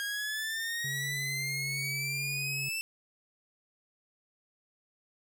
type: exponential sweep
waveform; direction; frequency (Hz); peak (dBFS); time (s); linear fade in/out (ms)
sawtooth; up; 1623 to 2674; -29; 0-2.81; 0
type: tone with vibrato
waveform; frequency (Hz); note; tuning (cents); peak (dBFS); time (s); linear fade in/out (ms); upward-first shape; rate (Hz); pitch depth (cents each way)
triangle; 138.59; C#3; 0; -36; 0.84-2.69; 5; triangle; 11; 20
effects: none